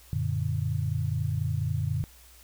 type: chord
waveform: sine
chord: Gb augmented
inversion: none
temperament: equal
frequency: 92.5 / 116.54 / 146.83 Hz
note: Gb2 / Bb2 / D3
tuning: 0 / 0 / 0 cents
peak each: -30 dBFS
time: 0.13-2.04 s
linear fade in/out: 0 ms
effects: added 60 Hz sine -54 dBFS peak until 2.43 s + white hiss -55 dBFS RMS until 2.43 s